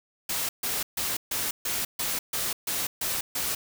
white noise bursts, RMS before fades -29 dBFS, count 10, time 0.29-3.55 s, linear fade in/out 5 ms, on 200 ms, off 140 ms, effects none

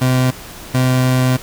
30% pulse tone pair in turn, 128.1 / 128.1 Hz, C3 / C3, -36 / -36 cents, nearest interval unison, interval 0 cents, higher neither, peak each -9 dBFS, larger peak neither, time 0.01-0.31 / 0.74-1.37 s, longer second, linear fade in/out 10 ms, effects pink hiss -34 dBFS RMS until 1.42 s

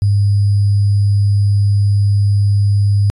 sine tone with sample-and-hold, 101.1 Hz, G#2, 46 cents flat, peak -9 dBFS, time 0.02-3.1 s, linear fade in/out 0 ms, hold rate 4900 Hz, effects resampled to 24000 Hz

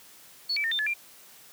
sine tone with pitch steps, 4406 / 2312 / 1820 / 3600 / 1717 / 2382 Hz, C#8 / D7 / A#6 / A7 / A6 / D7, -11 / -28 / -42 / +39 / -43 / +24 cents, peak -25 dBFS, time 0.49-0.94 s, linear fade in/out 10 ms, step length 75 ms, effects white hiss -52 dBFS RMS until 1.52 s + high-pass 100 Hz 12 dB/octave

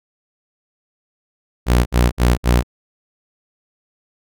sawtooth tone bursts, 60.5 Hz, B1, 35 cents flat, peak -7 dBFS, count 4, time 1.66-2.634 s, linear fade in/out 50 ms, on 200 ms, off 58 ms, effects none

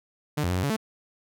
sawtooth tone with pitch steps, 149.2 / 87.5 / 90.9 / 92.3 / 141.5 / 219.5 Hz, D3 / F2 / F#2 / F#2 / C#3 / A3, +28 / +4 / -30 / -4 / +36 / -4 cents, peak -20 dBFS, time 0.37-0.766 s, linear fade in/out 10 ms, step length 66 ms, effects none

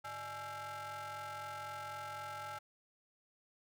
35% pulse ring-modulated tone, 247.1 Hz, B3, 1 cent sharp, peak -38 dBFS, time 0.04-2.59 s, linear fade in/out 10 ms, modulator 1090 Hz, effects none

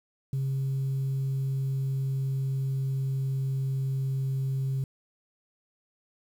sine tone with pitch glide, 134.9 to 134.05 Hz, C#3 to C3, -47 to +42 cents, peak -24 dBFS, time 0.33-4.84 s, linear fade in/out 2 ms, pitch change -11 cents, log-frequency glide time 1.12-4.29 s, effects tanh soft clip ceiling -24 dBFS + 9-bit

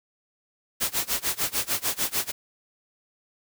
white noise with tremolo, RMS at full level -24 dBFS, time 0.8-2.32 s, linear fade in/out 20 ms, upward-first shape sine, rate 6.7 Hz, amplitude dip 95%, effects none

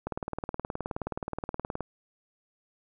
click train, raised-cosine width 1 ms, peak -18 dBFS, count 34, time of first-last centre 0.07-1.807 s, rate 19 Hz, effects none

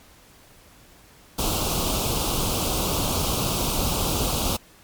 pink band-stop noise, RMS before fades -24 dBFS, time 1.38-4.57 s, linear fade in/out 10 ms, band 1300 to 2600 Hz, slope 48 dB/octave, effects pink hiss -52 dBFS RMS until 4.83 s + MP3 96 kbps

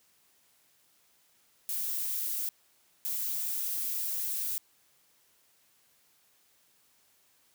violet noise bursts at uneven times, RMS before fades -33 dBFS, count 2, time 1.69-2.49 / 3.05-4.58 s, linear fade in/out 0 ms, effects white hiss -67 dBFS RMS until 7.54 s + high-pass 60 Hz 12 dB/octave

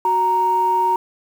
sine tone pair together, 370 / 932.3 Hz, F#4 / A#5, 0 / 0 cents, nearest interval octave + major third, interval 1600 cents, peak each -24 / -14 dBFS, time 0.05-0.96 s, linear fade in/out 2 ms, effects tanh soft clip ceiling -8 dBFS + 7-bit

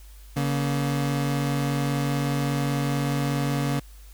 30% pulse tone pair together, 141.3 / 237.6 Hz, C#3 / A#3, +34 / +33 cents, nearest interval major sixth, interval 899 cents, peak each -21 / -28 dBFS, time 0.36-3.8 s, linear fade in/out 10 ms, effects added 50 Hz sine -43 dBFS peak until 4.13 s + white hiss -55 dBFS RMS until 4.13 s

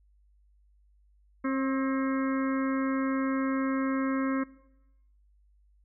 harmonic tone with a mistuned harmonic, 267.6 Hz, C4, 39 cents sharp, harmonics 1 / 2 / 4 / 5 / 6 / 7 / 8, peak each -27 / -36 / -37 / -39 / -42 / -45 / -43 dBFS, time 1.44-4.44 s, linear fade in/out 10 ms, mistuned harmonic 5, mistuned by -40 cents, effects noise-tail reverb RT60 0.9 s tail -20 dB re dry + added 50 Hz sine -60 dBFS peak until 5.84 s

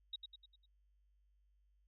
sine tone with echo, 3800 Hz, A#7, 33 cents sharp, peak -40 dBFS, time 0.13-0.16 s, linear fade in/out 5 ms, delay 100 ms, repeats 5, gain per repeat -6 dB, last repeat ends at 0.66 s, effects added 50 Hz sine -70 dBFS peak until 1.87 s

